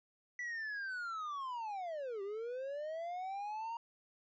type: linear two-way sweep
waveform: triangle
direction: down then up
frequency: 1976 to 385.7 to 938 Hz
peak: -37 dBFS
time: 0.39-3.77 s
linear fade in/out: 2 ms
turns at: 2.22 s
effects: resampled to 16000 Hz